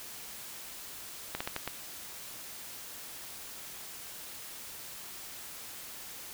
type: slowing click train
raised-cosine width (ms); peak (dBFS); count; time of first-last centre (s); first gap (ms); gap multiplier
0.3; -17; 5; 1.35-1.676; 55; 1.27
effects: white hiss -45 dBFS RMS until 6.33 s